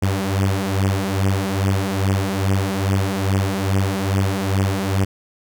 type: beating tone pair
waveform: sawtooth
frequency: 96 / 98.4 Hz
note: G2 / G2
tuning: -36 / +7 cents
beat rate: 2.4 Hz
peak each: -16 / -17 dBFS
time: 0.02-5.05 s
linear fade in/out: 10 ms
effects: none